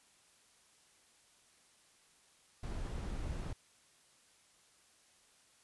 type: noise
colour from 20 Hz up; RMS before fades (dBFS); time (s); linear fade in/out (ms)
brown; -40; 2.63-3.53; 5
effects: white hiss -67 dBFS RMS until 5.63 s + resampled to 24000 Hz